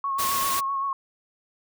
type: tone with vibrato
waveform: sine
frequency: 1097 Hz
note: C#6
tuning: 18 cents flat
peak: -24 dBFS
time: 0.04-0.93 s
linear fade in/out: 2 ms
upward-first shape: sine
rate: 7.7 Hz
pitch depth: 29 cents each way
type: noise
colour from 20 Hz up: white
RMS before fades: -28 dBFS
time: 0.18-0.61 s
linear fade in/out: 20 ms
effects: none